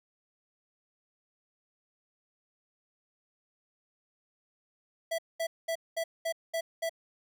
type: tone bursts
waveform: square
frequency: 659.3 Hz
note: E5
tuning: in tune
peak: -30 dBFS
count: 7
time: 5.11-6.895 s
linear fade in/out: 10 ms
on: 75 ms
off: 210 ms
effects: none